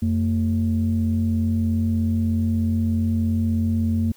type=tone pair together; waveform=sine; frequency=89.71 / 225.8 Hz; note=F2 / A3; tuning=+47 / +45 cents; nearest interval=octave + major third; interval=1598 cents; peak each=-20 dBFS; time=0.02-4.12 s; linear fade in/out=5 ms; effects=tanh soft clip ceiling -12 dBFS + white hiss -54 dBFS RMS until 4.16 s